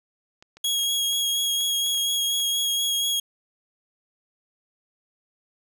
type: clicks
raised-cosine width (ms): 0.2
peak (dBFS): -29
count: 11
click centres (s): 0.425 / 0.57 / 0.648 / 0.792 / 0.834 / 1.127 / 1.608 / 1.866 / 1.946 / 1.976 / 2.4
type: tone with vibrato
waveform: sawtooth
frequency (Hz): 3301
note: G#7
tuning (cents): -11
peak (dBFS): -19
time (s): 0.64-3.2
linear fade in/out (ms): 5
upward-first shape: sine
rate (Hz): 4.2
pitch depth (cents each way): 16
effects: none

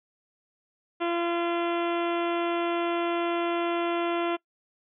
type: harmonic tone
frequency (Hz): 342.4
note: F4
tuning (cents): -34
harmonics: 1 / 2 / 3 / 4 / 5 / 6 / 7 / 8 / 9 / 10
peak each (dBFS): -27 / -31 / -35 / -35 / -43 / -41 / -42 / -41 / -44 / -46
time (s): 1-4.37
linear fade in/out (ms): 20
effects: noise-tail reverb RT60 0.1 s tail -23 dB re dry

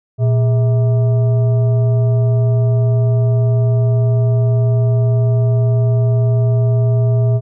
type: tone with frequency modulation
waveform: sine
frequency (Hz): 119.1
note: A#2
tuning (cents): +38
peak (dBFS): -10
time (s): 0.18-7.41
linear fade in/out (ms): 50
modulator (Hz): 530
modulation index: 0.37
effects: none

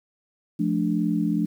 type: chord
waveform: sine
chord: D minor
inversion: first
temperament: equal with one note detuned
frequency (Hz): 174.61 / 216.7 / 293.7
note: F3 / A3 / D4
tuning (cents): 0 / -26 / 0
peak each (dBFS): -25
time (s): 0.59-1.46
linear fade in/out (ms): 10
effects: 9-bit

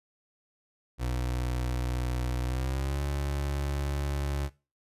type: tone with pitch glide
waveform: 30% pulse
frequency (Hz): 61.74 to 70.51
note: B1 to C#2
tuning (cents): 0 to +30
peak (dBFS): -26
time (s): 0.98-4.5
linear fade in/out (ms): 50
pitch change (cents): +230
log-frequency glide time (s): 2.44-3.01
effects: noise-tail reverb RT60 0.3 s tail -19 dB re dry + resampled to 32000 Hz

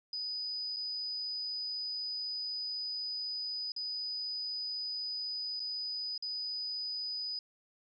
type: tone with dropouts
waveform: sine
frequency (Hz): 4978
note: D#8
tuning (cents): 0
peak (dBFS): -35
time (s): 0.13-7.39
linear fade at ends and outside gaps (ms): 2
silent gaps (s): 0.763-0.767 / 3.72-3.763 / 5.596-5.601 / 6.178-6.224
effects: none

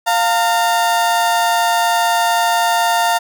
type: tone pair together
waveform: 35% pulse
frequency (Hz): 699 / 910.6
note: F5 / A#5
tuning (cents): +1 / -41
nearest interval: perfect fourth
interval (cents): 458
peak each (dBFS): -14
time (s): 0.06-3.19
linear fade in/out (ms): 20
effects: none

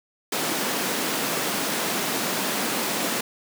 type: high-pass noise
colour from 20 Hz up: pink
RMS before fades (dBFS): -26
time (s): 0.32-3.21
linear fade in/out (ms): 5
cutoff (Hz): 190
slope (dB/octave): 24
effects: none

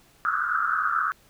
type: band-pass noise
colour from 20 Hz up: white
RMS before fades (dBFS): -25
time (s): 0.25-1.12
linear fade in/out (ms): 0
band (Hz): 1200 to 1500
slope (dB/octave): 96
effects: pink hiss -58 dBFS RMS until 1.29 s

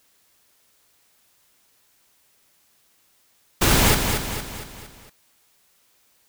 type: noise with echo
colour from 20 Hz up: pink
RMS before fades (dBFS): -17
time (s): 3.61-3.95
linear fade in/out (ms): 10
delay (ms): 230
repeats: 5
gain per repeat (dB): -6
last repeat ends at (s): 5.1
effects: white hiss -62 dBFS RMS until 6.28 s

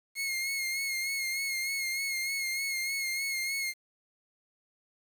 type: tone with vibrato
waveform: sawtooth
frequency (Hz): 2155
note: C#7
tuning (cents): -49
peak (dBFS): -27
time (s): 0.15-3.74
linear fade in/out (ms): 50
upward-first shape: sine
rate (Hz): 3.3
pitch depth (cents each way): 39
effects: 9-bit

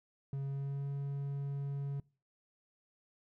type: tone with pitch glide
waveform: triangle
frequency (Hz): 137.7 to 140.11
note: C#3 to C#3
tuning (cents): -11 to +19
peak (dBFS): -33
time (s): 0.33-2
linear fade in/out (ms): 2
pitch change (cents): +30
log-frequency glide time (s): 0.43-0.89
effects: noise-tail reverb RT60 0.4 s tail -25 dB re dry

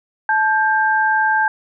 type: tone pair together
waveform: sine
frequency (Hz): 870 / 1585.5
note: A5 / G6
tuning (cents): -20 / +19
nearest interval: minor seventh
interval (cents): 1039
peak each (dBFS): -16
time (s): 0.29-1.48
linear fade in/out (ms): 2
effects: none

